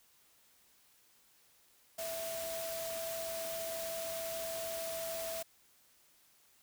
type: tone in noise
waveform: sine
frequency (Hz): 659.3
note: E5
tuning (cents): 0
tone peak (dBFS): -39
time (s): 1.98-5.43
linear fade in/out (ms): 10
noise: white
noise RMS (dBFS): -43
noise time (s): 1.98-5.43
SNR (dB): +1
effects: white hiss -67 dBFS RMS until 6.62 s